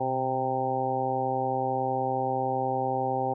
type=harmonic tone with a mistuned harmonic; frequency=130.81 Hz; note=C3; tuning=in tune; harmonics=1 / 2 / 3 / 4 / 5 / 6 / 7; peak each=-36 / -36 / -34 / -32 / -38 / -28 / -36 dBFS; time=0-3.34 s; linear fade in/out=10 ms; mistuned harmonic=1; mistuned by=-51 cents; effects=none